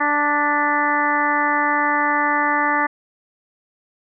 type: harmonic tone with a mistuned harmonic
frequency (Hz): 293.7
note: D4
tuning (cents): 0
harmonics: 1 / 2 / 3 / 4 / 5 / 6 / 7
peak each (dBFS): -26 / -29 / -21 / -22 / -27 / -22 / -26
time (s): 0-2.87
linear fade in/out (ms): 10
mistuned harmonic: 7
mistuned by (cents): -42
effects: none